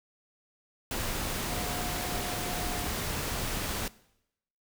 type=tone in noise; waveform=sine; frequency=716 Hz; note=F5; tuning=43 cents sharp; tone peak=-41 dBFS; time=1.49-2.87 s; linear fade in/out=2 ms; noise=pink; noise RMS=-33 dBFS; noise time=0.91-3.88 s; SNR=-11 dB; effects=noise-tail reverb RT60 0.8 s tail -20 dB re dry